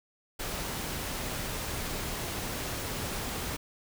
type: noise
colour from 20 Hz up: pink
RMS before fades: -35 dBFS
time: 0.39-3.57 s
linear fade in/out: 10 ms
effects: none